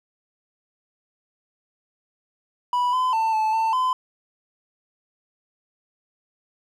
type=tone with pitch steps; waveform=triangle; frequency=983 / 1017 / 892 / 872 / 893 / 1020 Hz; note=B5 / C6 / A5 / A5 / A5 / C6; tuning=-8 / -50 / +23 / -16 / +25 / -44 cents; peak=-17 dBFS; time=2.73-3.93 s; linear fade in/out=2 ms; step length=200 ms; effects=none